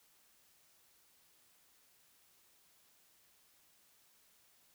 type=silence; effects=white hiss -69 dBFS RMS until 4.74 s

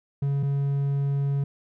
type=tone pair in turn; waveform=triangle; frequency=140 / 140 Hz; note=C#3 / C#3; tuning=+18 / +18 cents; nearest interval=unison; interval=0 cents; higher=neither; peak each=-20 dBFS; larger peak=neither; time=0.22-0.43 / 0.43-1.44 s; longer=second; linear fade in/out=5 ms; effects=none

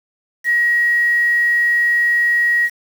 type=tone with quantisation; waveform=sine; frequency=1900 Hz; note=A#6; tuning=33 cents sharp; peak=-12 dBFS; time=0.44-2.7 s; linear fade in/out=50 ms; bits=6; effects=none

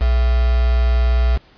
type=tone with quantisation; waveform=sine; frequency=60.6 Hz; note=B1; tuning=32 cents flat; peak=-12 dBFS; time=0-1.38 s; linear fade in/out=20 ms; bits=4; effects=pink hiss -50 dBFS RMS until 1.57 s + resampled to 11025 Hz

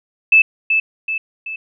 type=tone with echo; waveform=sine; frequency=2624 Hz; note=E7; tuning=9 cents flat; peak=-6 dBFS; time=0.32-0.42 s; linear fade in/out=5 ms; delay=380 ms; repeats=3; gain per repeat=-6 dB; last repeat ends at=1.56 s; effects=none

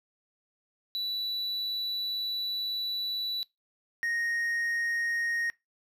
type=tone pair in turn; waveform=triangle; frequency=3951 / 1864.6 Hz; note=B7 / A#6; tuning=0 / 0 cents; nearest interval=octave + minor second; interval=1300 cents; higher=first; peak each=-28 / -26 dBFS; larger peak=second; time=0.95-3.43 / 4.03-5.5 s; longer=first; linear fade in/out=0 ms; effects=noise-tail reverb RT60 0.2 s tail -22 dB re dry

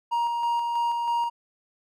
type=tone with tremolo; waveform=triangle; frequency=942 Hz; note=A#5; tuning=18 cents sharp; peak=-20 dBFS; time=0.11-1.3 s; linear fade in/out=20 ms; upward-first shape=square; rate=3.1 Hz; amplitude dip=30%; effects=none

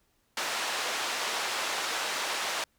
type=band-pass noise; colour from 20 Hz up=pink; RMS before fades=-32 dBFS; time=0.37-2.64 s; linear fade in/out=2 ms; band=720 to 6600 Hz; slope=12 dB/octave; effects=pink hiss -71 dBFS RMS until 2.78 s

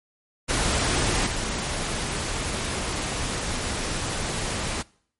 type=noise with level steps; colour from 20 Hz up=pink; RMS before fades=-23 / -28 dBFS; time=0.48-4.83 s; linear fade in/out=20 ms; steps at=1.26 s; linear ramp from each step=10 ms; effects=noise-tail reverb RT60 0.6 s tail -24 dB re dry + MP3 48 kbps

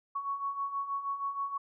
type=beating tone pair; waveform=sine; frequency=1108.7 / 1115 Hz; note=C#6 / C#6; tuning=0 / +10 cents; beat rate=6.3 Hz; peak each=-39 / -33 dBFS; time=0.15-1.58 s; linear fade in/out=10 ms; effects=none

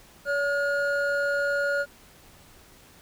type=tone pair together; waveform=triangle; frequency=568 / 1431.3 Hz; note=C#5 / F6; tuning=+42 / +42 cents; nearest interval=octave + major third; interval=1600 cents; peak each=-24 / -24 dBFS; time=0.25-1.86 s; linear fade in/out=50 ms; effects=pink hiss -53 dBFS RMS until 3.01 s

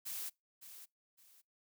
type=noise with echo; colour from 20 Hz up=blue; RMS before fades=-42 dBFS; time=0.05-0.3 s; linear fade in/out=20 ms; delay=560 ms; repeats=2; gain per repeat=-11 dB; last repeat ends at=1.42 s; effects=noise-tail reverb RT60 0.2 s tail -25 dB re dry

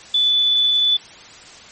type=tone; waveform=sine; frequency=3478 Hz; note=A7; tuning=21 cents flat; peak=-13 dBFS; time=0.14-0.97 s; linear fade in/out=5 ms; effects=white hiss -41 dBFS RMS until 1.71 s + MP3 32 kbps

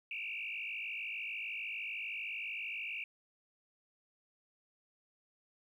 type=tone with frequency modulation; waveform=sine; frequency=2537 Hz; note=D#7; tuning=33 cents sharp; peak=-38 dBFS; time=0.11-3.04 s; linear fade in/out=2 ms; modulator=53.2 Hz; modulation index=4.8; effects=12-bit

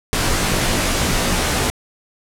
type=noise with comb filter; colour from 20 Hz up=pink; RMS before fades=-18 dBFS; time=0.13-1.7 s; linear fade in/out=0 ms; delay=19 ms; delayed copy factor=-0.85; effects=low-pass 11000 Hz 12 dB/octave

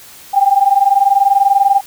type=tone pair together; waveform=sine; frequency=784 / 804.2 Hz; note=G5 / G5; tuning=0 / +44 cents; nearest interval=unison; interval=44 cents; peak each=-11 dBFS; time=0.33-1.81 s; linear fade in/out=20 ms; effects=white hiss -38 dBFS RMS until 1.86 s

